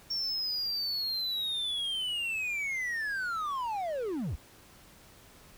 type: linear sweep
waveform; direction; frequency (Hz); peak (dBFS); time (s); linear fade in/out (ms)
triangle; down; 5500 to 48.23; -29; 0.1-4.36; 10
effects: pink hiss -56 dBFS RMS until 5.57 s